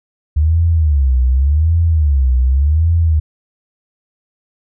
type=tone with vibrato; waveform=sine; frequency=72.7 Hz; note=D2; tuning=17 cents flat; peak=-9 dBFS; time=0.36-3.2 s; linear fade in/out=10 ms; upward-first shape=sine; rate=0.87 Hz; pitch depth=250 cents each way; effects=none

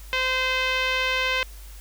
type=tone with low-pass filter; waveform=5% pulse; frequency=516 Hz; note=C5; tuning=24 cents flat; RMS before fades=-24 dBFS; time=0.13-1.43 s; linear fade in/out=0 ms; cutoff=2700 Hz; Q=1.6; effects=added 50 Hz sine -39 dBFS peak until 1.8 s + white hiss -49 dBFS RMS until 1.8 s

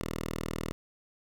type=tone; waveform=5% pulse; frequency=40.02 Hz; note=D#1; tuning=50 cents sharp; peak=-22 dBFS; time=0.01-0.72 s; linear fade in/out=0 ms; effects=none

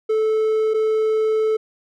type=tone pair in turn; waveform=triangle; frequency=436.7 / 436.7 Hz; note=A4 / A4; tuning=-13 / -13 cents; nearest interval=unison; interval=0 cents; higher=neither; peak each=-14 dBFS; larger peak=neither; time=0.09-0.74 / 0.74-1.57 s; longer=second; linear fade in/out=10 ms; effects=none

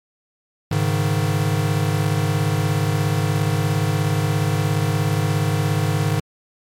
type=chord; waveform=square; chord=Ab suspended fourth; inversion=none; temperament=equal; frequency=103.83 / 138.59 / 155.56 Hz; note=Ab2 / Db3 / Eb3; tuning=0 / 0 / 0 cents; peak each=-22 / -24 / -22 dBFS; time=0.71-6.2 s; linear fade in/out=5 ms; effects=MP3 64 kbps

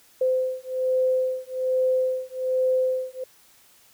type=beating tone pair; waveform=sine; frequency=514 / 515.2 Hz; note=C5 / C5; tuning=-31 / -27 cents; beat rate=1.2 Hz; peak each=-24 dBFS; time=0.21-3.24 s; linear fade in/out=5 ms; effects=white hiss -56 dBFS RMS until 3.93 s

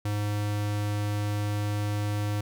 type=tone; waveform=square; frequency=103.83 Hz; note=G#2; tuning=in tune; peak=-27 dBFS; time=0.05-2.41 s; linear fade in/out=5 ms; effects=none

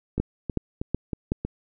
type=two click trains; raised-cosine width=3 ms; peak=-10 / -15 dBFS; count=4 / 5; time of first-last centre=0.2-1.319 / 0.18-1.45 s; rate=2.68 / 3.15 Hz; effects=none

